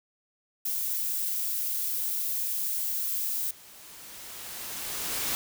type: noise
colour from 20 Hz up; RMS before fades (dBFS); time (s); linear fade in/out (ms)
violet; -30; 0.65-3.51; 5
type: noise with exponential growth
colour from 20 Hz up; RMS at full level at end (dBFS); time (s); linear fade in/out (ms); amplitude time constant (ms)
white; -29; 2.17-5.35; 0; 690
effects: none